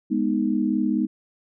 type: chord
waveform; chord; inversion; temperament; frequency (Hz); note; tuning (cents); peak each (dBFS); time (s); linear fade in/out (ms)
sine; G# minor; none; equal; 207.7 / 246.9 / 311.1; G#3 / B3 / D#4; 0 / 0 / 0; -24; 0.1-1.07; 20
effects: none